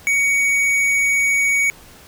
triangle tone with tanh clipping, 2243 Hz, C#7, 20 cents sharp, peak -16 dBFS, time 0.07-1.7 s, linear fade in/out 0 ms, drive 16 dB, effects pink hiss -44 dBFS RMS until 2.07 s

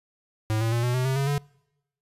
square tone with pitch steps, 109 / 113.37 / 117.91 / 122.63 / 127.54 / 132.65 / 137.97 / 143.49 Hz, A2 / A#2 / A#2 / B2 / C3 / C3 / C#3 / D3, -16 / -48 / +20 / -12 / -44 / +24 / -8 / -40 cents, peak -23 dBFS, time 0.5-1.38 s, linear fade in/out 0 ms, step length 110 ms, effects noise-tail reverb RT60 0.9 s tail -26 dB re dry + resampled to 32000 Hz

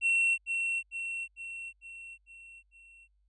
triangle tone with echo, 2717 Hz, F7, 48 cents flat, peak -22 dBFS, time 0.01-0.38 s, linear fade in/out 50 ms, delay 450 ms, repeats 6, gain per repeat -5 dB, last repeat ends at 3.08 s, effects added 50 Hz sine -67 dBFS peak until 3.28 s + resampled to 22050 Hz

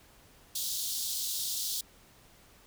pink high-pass noise, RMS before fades -34 dBFS, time 0.55-1.81 s, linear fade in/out 5 ms, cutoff 3500 Hz, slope 48 dB/octave, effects pink hiss -59 dBFS RMS until 2.66 s

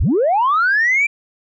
sine linear sweep, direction up, 30.52 to 2375 Hz, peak -11 dBFS, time 0-1.07 s, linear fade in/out 10 ms, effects tanh soft clip ceiling -9 dBFS

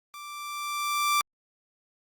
sawtooth tone with level ramp, 1174.7 Hz, D6, in tune, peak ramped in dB -37 to -17 dBFS, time 0.14-1.21 s, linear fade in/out 0 ms, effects Opus 48 kbps

